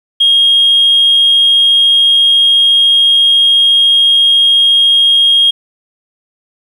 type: tone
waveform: sine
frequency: 3253 Hz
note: G#7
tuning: 37 cents flat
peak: -4 dBFS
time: 0.2-5.51 s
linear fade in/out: 10 ms
effects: tanh soft clip ceiling -1 dBFS + 7-bit